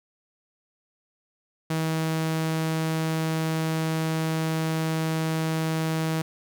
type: tone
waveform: sawtooth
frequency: 160.1 Hz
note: D#3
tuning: 50 cents sharp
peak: -20 dBFS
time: 1.7-6.22 s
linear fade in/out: 5 ms
effects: none